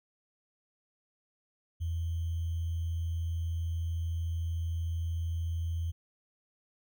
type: tone with sample-and-hold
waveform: sine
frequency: 83.4 Hz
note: E2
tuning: 21 cents sharp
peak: -30 dBFS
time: 1.8-5.92 s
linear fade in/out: 20 ms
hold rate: 3150 Hz
effects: none